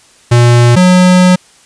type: tone pair in turn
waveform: square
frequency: 120 / 182.04 Hz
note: B2 / F#3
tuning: -49 / -28 cents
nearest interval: perfect fifth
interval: 721 cents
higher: second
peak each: -4 dBFS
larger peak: neither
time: 0.31-0.76 / 0.76-1.36 s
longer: second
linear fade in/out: 10 ms
effects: white hiss -44 dBFS RMS until 1.65 s + resampled to 22050 Hz